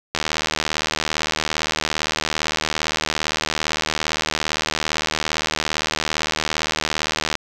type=click train; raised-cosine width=0.2 ms; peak=-3 dBFS; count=560; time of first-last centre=0.15-7.354 s; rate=77.6 Hz; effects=7-bit